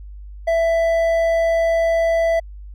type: tone with hard clipping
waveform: triangle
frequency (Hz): 663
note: E5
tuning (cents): +10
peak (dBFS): -16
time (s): 0.47-2.4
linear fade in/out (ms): 10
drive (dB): 9
effects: added 50 Hz sine -33 dBFS peak until 2.74 s